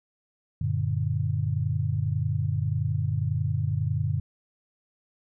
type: chord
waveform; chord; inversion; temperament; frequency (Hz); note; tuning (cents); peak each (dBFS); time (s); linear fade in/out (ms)
sine; Gb augmented; none; equal with one note detuned; 94.77 / 116.54 / 146.83; Gb2 / Bb2 / D3; +42 / 0 / 0; -28; 0.61-4.2; 5
effects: none